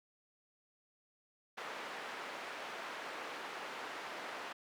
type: band-pass noise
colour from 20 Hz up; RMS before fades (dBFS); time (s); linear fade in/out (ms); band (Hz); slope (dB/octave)
white; -45; 1.57-4.53; 10; 370 to 1800; 12
effects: none